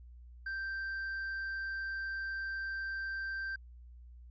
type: tone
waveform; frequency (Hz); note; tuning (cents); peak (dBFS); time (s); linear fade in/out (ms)
triangle; 1568; G6; 0; -34; 0.46-3.56; 5
effects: added 60 Hz sine -50 dBFS peak until 4.3 s + resampled to 16000 Hz